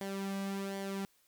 sawtooth tone with flanger, 196 Hz, G3, in tune, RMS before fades -38 dBFS, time 0.01-1.05 s, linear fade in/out 0 ms, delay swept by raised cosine 0.76 to 2.26 ms, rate 1.3 Hz, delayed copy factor -0.6, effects white hiss -70 dBFS RMS until 1.27 s

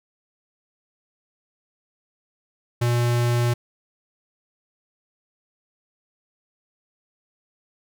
square tone, 120 Hz, B2, 49 cents flat, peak -19 dBFS, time 2.81-3.54 s, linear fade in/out 10 ms, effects none

